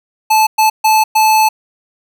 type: tone bursts at uneven times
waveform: square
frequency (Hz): 870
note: A5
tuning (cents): -20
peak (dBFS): -8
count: 4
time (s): 0.3-0.47 / 0.58-0.7 / 0.84-1.04 / 1.15-1.49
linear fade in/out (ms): 10
effects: none